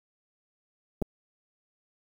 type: clicks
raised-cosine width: 2 ms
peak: -19 / -15 dBFS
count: 2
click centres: 1.018 / 1.023 s
effects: 8-bit